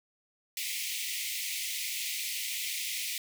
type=high-pass noise; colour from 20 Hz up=pink; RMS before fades=-35 dBFS; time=0.57-3.18 s; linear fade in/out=2 ms; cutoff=2000 Hz; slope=96 dB/octave; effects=none